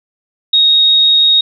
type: tone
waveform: sine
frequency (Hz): 3751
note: A#7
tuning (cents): +10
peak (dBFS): -6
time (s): 0.53-1.41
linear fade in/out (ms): 5
effects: none